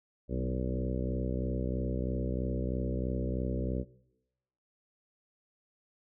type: harmonic tone with a mistuned harmonic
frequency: 63.1 Hz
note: B1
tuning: 38 cents sharp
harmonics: 1 / 2 / 3 / 4 / 5 / 6 / 7 / 8 / 9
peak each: -34 / -37 / -39 / -40 / -41 / -42 / -42 / -43 / -44 dBFS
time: 0.28-3.85 s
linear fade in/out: 50 ms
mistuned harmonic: 3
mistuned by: +26 cents
effects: noise-tail reverb RT60 0.9 s tail -20 dB re dry